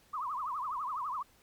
sine tone with vibrato, 1108.7 Hz, C#6, in tune, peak -33 dBFS, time 0.13-1.23 s, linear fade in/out 10 ms, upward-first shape triangle, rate 12 Hz, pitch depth 270 cents each way, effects pink hiss -64 dBFS RMS until 1.42 s + MP3 96 kbps

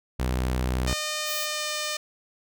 sawtooth tone, 63 Hz, B1, 35 cents sharp, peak -20 dBFS, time 0.19-0.94 s, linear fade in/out 10 ms
5% pulse tone with pitch glide, 609 to 604.1 Hz, D#5 to D5, -37 to +49 cents, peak -16 dBFS, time 0.87-1.97 s, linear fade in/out 5 ms, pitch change -14 cents, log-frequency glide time 1.27-1.7 s
violet noise, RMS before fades -34 dBFS, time 1.25-1.48 s, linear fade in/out 50 ms
effects none

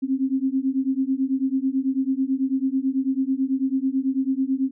sine beating tone pair, 261.6 / 270.7 Hz, C4 / C#4, 0 / -41 cents, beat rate 9.1 Hz, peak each -23 dBFS, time 0.02-4.71 s, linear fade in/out 20 ms, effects none

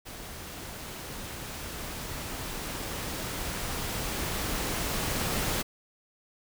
pink noise with level ramp, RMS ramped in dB -42 to -29 dBFS, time 0.05-5.63 s, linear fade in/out 20 ms, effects none

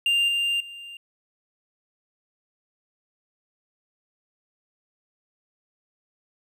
triangle tone with level steps, 2794 Hz, F7, in tune, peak -17 / -20 / -36 dBFS, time 0.06-0.97 s, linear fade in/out 2 ms, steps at 0.28 / 0.6 s, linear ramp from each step 5 ms, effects none

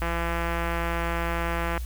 click train, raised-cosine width 0.5 ms, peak -14 dBFS, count 298, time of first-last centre 0.02-1.777 s, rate 169 Hz, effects added 60 Hz sine -29 dBFS peak until 1.85 s + white hiss -48 dBFS RMS until 1.85 s

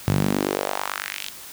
sawtooth tone with high-pass filter sweep, 49 Hz, G1, in tune, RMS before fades -25 dBFS, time 0.07-1.3 s, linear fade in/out 10 ms, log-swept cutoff 110 to 3500 Hz, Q 2.2, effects white hiss -40 dBFS RMS until 1.52 s

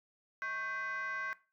sine tone with frequency modulation, 1561 Hz, G6, 8 cents flat, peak -34 dBFS, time 0.42-1.33 s, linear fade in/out 0 ms, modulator 463 Hz, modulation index 0.94, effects noise-tail reverb RT60 0.3 s tail -18 dB re dry + tanh soft clip ceiling -32 dBFS

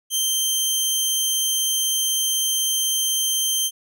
15% pulse tone, 3136 Hz, G7, in tune, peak -12 dBFS, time 0.1-3.71 s, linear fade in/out 50 ms, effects none

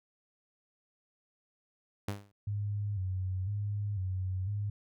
sawtooth tone with exponential decay, 101.2 Hz, G#2, 44 cents flat, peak -26 dBFS, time 2.08-2.32 s, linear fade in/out 5 ms, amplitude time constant 52 ms
sine tone with vibrato, 98 Hz, G2, in tune, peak -31 dBFS, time 2.47-4.7 s, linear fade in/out 5 ms, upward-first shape square, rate 1 Hz, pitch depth 83 cents each way
effects none

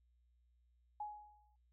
sine tone with exponential decay, 838 Hz, G#5, 15 cents sharp, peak -39 dBFS, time 1-1.56 s, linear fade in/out 5 ms, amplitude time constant 120 ms, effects noise-tail reverb RT60 0.2 s tail -22 dB re dry + added 60 Hz sine -70 dBFS peak until 1.72 s

